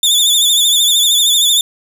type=tone with vibrato; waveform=sawtooth; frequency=3520 Hz; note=A7; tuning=in tune; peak=-6 dBFS; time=0.03-1.61 s; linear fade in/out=2 ms; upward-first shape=sine; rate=13 Hz; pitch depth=70 cents each way; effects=none